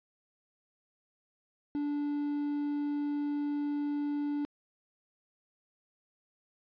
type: tone with quantisation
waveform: triangle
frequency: 291 Hz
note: D4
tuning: 16 cents flat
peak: -28 dBFS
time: 1.75-4.45 s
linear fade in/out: 0 ms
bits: 9
effects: resampled to 11025 Hz